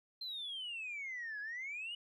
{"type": "exponential two-way sweep", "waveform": "sine", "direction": "down then up", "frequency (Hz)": [4170, 1648, 2959], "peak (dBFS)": -39, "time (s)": [0.21, 1.95], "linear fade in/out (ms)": 5, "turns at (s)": 1.4, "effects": ["tanh soft clip ceiling -37 dBFS"]}